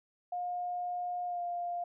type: tone with pitch glide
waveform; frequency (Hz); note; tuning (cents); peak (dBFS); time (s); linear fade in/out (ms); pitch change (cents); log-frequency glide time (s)
sine; 713 to 700.3; F5 to F5; +36 to +5; -33; 0.32-1.84; 5; -31; 1.26-1.41
effects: none